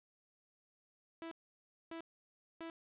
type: tone bursts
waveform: sawtooth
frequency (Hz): 329.6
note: E4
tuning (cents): 0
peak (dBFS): -40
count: 3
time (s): 1.22-2.699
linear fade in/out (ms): 0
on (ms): 93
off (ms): 600
effects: resampled to 8000 Hz + 12-bit